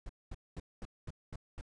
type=noise bursts; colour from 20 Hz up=brown; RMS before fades=-42 dBFS; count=7; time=0.06-1.611 s; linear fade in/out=2 ms; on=33 ms; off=220 ms; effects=resampled to 22050 Hz